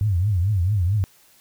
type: tone with vibrato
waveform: sine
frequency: 95.8 Hz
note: G2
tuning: 39 cents flat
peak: -17 dBFS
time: 0.01-1.04 s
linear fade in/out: 0 ms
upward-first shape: triangle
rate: 4.5 Hz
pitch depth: 250 cents each way
effects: white hiss -55 dBFS RMS until 1.4 s